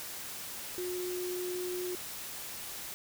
sine tone in noise, 360.6 Hz, F#4, 45 cents flat, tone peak -34 dBFS, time 0.78-1.95 s, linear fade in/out 0 ms, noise white, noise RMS -42 dBFS, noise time 0-2.94 s, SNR +5 dB, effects none

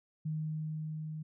sine tone with level ramp, 155.56 Hz, D#3, in tune, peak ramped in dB -32 to -38 dBFS, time 0.25-1.23 s, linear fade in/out 10 ms, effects none

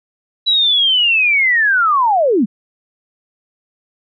sine linear sweep, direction down, 3951 to 179.9 Hz, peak -10 dBFS, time 0.46-2.46 s, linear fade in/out 20 ms, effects none

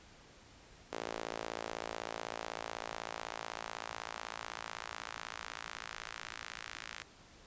sawtooth tone with high-pass filter sweep, 56 Hz, A1, 31 cents sharp, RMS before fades -44 dBFS, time 0.92-7.03 s, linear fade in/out 10 ms, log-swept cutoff 460 to 1700 Hz, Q 1.2, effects pink hiss -59 dBFS RMS until 7.46 s + resampled to 16000 Hz

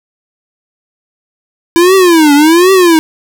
square tone with vibrato, 331.5 Hz, E4, 10 cents sharp, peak -4 dBFS, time 1.76-2.99 s, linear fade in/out 0 ms, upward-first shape triangle, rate 1.3 Hz, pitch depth 280 cents each way, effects none

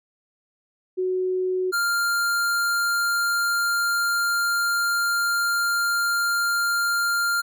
sine / square tone pair in turn, 370 / 1396.9 Hz, F#4 / F6, 0 / 0 cents, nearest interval octave + major seventh, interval 2300 cents, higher second, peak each -21 dBFS, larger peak neither, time 0.97-1.72 / 1.72-7.42 s, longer second, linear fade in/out 20 ms, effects none

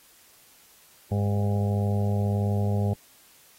harmonic tone, 101.6 Hz, G#2, 38 cents flat, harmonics 1 / 2 / 4 / 5 / 6 / 7 / 8, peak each -23 / -29 / -35 / -37 / -39 / -40 / -41 dBFS, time 1.11-2.94 s, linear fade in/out 10 ms, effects white hiss -56 dBFS RMS until 3.58 s + AAC 48 kbps

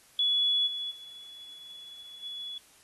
sine tone with level steps, 3399 Hz, G#7, 39 cents sharp, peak -23 / -32 / -44 / -36 dBFS, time 0.19-2.58 s, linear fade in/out 2 ms, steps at 0.66 / 0.9 / 2.22 s, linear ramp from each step 20 ms, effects white hiss -59 dBFS RMS until 2.83 s + AAC 32 kbps

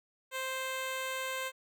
10% pulse tone, 523.3 Hz, C5, in tune, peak -26 dBFS, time 0.31-1.52 s, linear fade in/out 50 ms, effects none

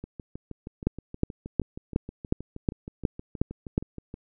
two click trains, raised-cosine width 3 ms, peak -9 / -24 dBFS, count 9 / 27, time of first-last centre 0.87-3.779 / 0.04-4.141 s, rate 2.75 / 6.34 Hz, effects none

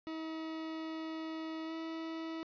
40% pulse tone with pitch glide, 320 to 324.5 Hz, D#4 to E4, +49 to -27 cents, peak -38 dBFS, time 0.07-2.43 s, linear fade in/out 0 ms, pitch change +24 cents, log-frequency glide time 1.65-1.73 s, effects resampled to 11025 Hz + 11-bit

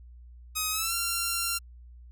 5% pulse tone with pitch glide, 1260 to 1374 Hz, D#6 to F6, +21 to -29 cents, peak -16 dBFS, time 0.55-1.59 s, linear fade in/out 20 ms, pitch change +150 cents, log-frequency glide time 0.71-0.94 s, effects added 60 Hz sine -46 dBFS peak until 2.11 s

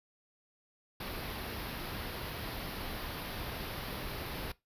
pink band-stop noise, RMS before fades -40 dBFS, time 1-4.52 s, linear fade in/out 5 ms, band 5100 to 11000 Hz, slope 48 dB/octave, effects noise-tail reverb RT60 0.2 s tail -20 dB re dry + resampled to 32000 Hz

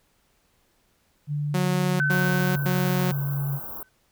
sine tone with pitch glide, 146.83 to 140.28 Hz, D3 to C#3, 0 to +21 cents, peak -24 dBFS, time 1.27-3.6 s, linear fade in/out 50 ms, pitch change -79 cents, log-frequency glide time 1.99-2.71 s
sawtooth tone bursts, 182.5 Hz, F#3, 24 cents flat, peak -19 dBFS, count 3, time 1.54-3.116 s, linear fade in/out 5 ms, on 460 ms, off 98 ms
sine tone with exponential decay, 1522 Hz, F#6, 48 cents sharp, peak -20 dBFS, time 2-3.89 s, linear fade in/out 0 ms, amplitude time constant 410 ms
white band-stop noise, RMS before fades -36 dBFS, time 2.11-3.83 s, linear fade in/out 0 ms, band 1300 to 13000 Hz, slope 48 dB/octave
effects pink hiss -66 dBFS RMS until 4.11 s

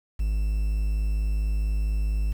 triangle tone with quantisation, 52.2 Hz, G#1, 10 cents sharp, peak -20 dBFS, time 0.19-2.33 s, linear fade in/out 10 ms, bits 8, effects none

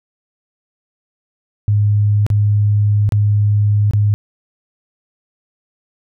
sine tone with dropouts, 103.8 Hz, G#2, in tune, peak -10 dBFS, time 1.68-4.14 s, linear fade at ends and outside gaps 0 ms, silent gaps 2.265-2.302 / 3.091-3.122 / 3.91-3.935 s, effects none

